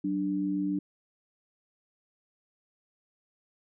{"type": "tone pair together", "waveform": "sine", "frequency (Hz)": [187.6, 294.9], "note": ["F#3", "D4"], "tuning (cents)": [24, 7], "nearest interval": "minor sixth", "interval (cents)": 783, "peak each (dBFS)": [-32, -28], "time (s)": [0.04, 0.79], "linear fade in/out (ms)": 5, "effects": []}